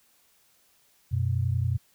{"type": "tone pair together", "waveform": "sine", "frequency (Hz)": [92.5, 123.47], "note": ["F#2", "B2"], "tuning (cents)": [0, 0], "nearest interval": "perfect fourth", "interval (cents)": 500, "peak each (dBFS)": -26, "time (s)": [1.11, 1.78], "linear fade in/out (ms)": 20, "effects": ["white hiss -64 dBFS RMS until 1.94 s"]}